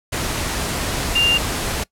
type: tone in noise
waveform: sine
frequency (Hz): 2794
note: F7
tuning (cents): 0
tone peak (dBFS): -13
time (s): 1.15-1.38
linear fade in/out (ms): 10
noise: pink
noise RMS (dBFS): -23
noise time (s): 0.12-1.84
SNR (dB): +7
effects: noise-tail reverb RT60 0.1 s tail -22 dB re dry + low-pass 12000 Hz 12 dB/octave

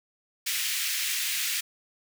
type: high-pass noise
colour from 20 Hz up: pink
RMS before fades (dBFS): -29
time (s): 0.46-1.61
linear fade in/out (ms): 10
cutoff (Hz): 2000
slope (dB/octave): 24
effects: none

